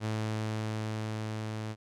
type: tone with level ramp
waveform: sawtooth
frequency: 108.9 Hz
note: A2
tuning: 17 cents flat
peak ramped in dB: -26 to -31 dBFS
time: 0-1.76 s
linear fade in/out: 50 ms
effects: low-pass 8000 Hz 12 dB/octave